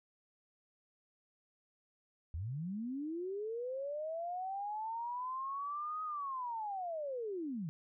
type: linear two-way sweep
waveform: sine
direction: up then down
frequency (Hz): 72.4 to 1263 to 145.4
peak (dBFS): -37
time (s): 2.34-7.69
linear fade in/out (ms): 0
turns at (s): 6.03
effects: none